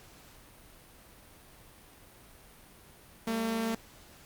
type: tone pair together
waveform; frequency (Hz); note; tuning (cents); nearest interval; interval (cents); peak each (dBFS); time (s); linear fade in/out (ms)
sawtooth; 198.78 / 226.2; G3 / A3; +24 / +48; major second; 224; -36 / -26; 3.27-3.75; 5
effects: pink hiss -55 dBFS RMS until 4.25 s + Opus 48 kbps